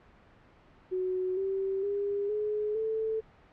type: tone with pitch steps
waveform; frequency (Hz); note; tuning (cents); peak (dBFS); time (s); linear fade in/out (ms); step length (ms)
sine; 370 / 386.6 / 404 / 422.1 / 441; F#4 / G4 / G#4 / G#4 / A4; 0 / -24 / -48 / +28 / +4; -28; 0.91-3.21; 20; 460
effects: pink hiss -58 dBFS RMS until 3.52 s + low-pass 2000 Hz 12 dB/octave